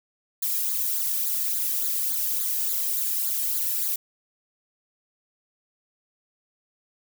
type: noise with flanger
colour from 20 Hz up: violet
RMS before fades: -26 dBFS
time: 0.42-3.96 s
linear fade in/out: 5 ms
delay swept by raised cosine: 0.35 to 1.45 ms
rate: 3.5 Hz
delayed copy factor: -1
effects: none